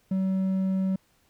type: tone with hard clipping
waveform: sine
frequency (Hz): 189.9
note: F#3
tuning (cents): +45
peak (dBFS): -24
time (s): 0.11-0.96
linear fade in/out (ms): 5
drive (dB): 3
effects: pink hiss -66 dBFS RMS until 1.29 s